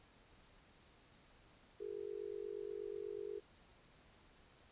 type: tone with amplitude modulation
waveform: sine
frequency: 411.7 Hz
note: G#4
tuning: 15 cents flat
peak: -38 dBFS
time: 1.8-3.4 s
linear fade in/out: 10 ms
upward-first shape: sine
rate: 48.3 Hz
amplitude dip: 100%
effects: pink hiss -66 dBFS RMS until 4.71 s + resampled to 8000 Hz